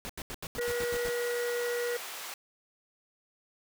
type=noise bursts; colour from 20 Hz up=pink; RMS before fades=-39 dBFS; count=9; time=0.05-1.094 s; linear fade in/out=0 ms; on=44 ms; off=81 ms
type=harmonic tone; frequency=480.9 Hz; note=B4; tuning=46 cents flat; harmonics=1 / 3 / 4; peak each=-30 / -42 / -40 dBFS; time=0.58-1.97 s; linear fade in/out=5 ms
type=high-pass noise; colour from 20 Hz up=pink; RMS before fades=-41 dBFS; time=0.61-2.34 s; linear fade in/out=2 ms; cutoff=820 Hz; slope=12 dB/octave
effects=none